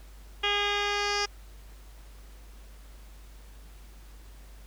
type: tone with low-pass filter sweep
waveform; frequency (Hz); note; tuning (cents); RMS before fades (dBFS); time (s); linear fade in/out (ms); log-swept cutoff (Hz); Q
10% pulse; 409; G#4; -26; -28; 0.43-1.26; 10; 3200 to 5000; 6.4
effects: added 50 Hz sine -46 dBFS peak until 4.66 s + pink hiss -57 dBFS RMS until 4.66 s